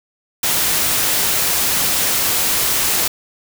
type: noise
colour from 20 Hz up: white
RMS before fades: -17 dBFS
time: 0.43-3.08 s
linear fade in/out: 5 ms
effects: none